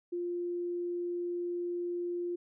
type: tone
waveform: sine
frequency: 350 Hz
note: F4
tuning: 4 cents sharp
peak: -32 dBFS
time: 0.12-2.36 s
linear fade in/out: 10 ms
effects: none

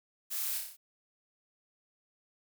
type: noise with echo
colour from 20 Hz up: blue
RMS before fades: -37 dBFS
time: 0.3-0.59 s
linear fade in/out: 20 ms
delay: 30 ms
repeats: 6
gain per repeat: -3 dB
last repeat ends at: 0.77 s
effects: none

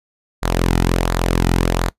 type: tone with flanger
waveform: sawtooth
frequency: 43.35 Hz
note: F1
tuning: 12 cents flat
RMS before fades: -17 dBFS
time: 0.42-1.9 s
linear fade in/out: 20 ms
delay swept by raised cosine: 0.34 to 1.84 ms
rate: 1.4 Hz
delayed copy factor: -0.5
effects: noise-tail reverb RT60 0.1 s tail -21 dB re dry + resampled to 32000 Hz

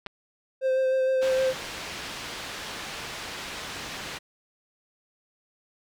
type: clicks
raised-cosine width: 0.3 ms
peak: -19 dBFS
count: 2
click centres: 0.063 / 0.068 s
type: tone with vibrato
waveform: triangle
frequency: 523.3 Hz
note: C5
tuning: in tune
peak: -19 dBFS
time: 0.61-1.54 s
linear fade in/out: 50 ms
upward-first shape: sine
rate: 6.5 Hz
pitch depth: 15 cents each way
type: low-pass noise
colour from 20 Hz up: white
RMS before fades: -37 dBFS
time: 1.21-4.19 s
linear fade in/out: 20 ms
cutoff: 3900 Hz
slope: 12 dB/octave
effects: none

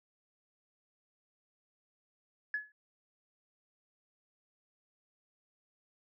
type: tone with exponential decay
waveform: sine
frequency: 1701 Hz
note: G#6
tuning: 41 cents sharp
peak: -28 dBFS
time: 2.54-2.72 s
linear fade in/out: 2 ms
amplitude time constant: 39 ms
effects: tanh soft clip ceiling -24 dBFS

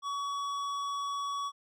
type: tone with hard clipping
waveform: sine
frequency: 1129 Hz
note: C#6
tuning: 31 cents sharp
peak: -34 dBFS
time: 0.02-1.52 s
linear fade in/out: 50 ms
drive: 11 dB
effects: none

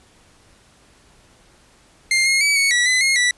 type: tone with pitch steps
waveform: sawtooth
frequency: 2110 / 2150 / 2286 / 2221 / 1942 / 2016 / 2150 / 1961 Hz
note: C7 / C7 / D7 / C#7 / B6 / B6 / C7 / B6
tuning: +14 / +47 / -47 / +3 / -30 / +35 / +47 / -13 cents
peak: -11 dBFS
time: 2.11-3.31 s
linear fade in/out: 2 ms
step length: 150 ms
effects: pink hiss -53 dBFS RMS until 3.37 s + resampled to 24000 Hz

